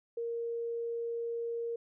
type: tone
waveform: sine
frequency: 466.2 Hz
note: A#4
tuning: in tune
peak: -33 dBFS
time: 0.17-1.76 s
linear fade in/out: 5 ms
effects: none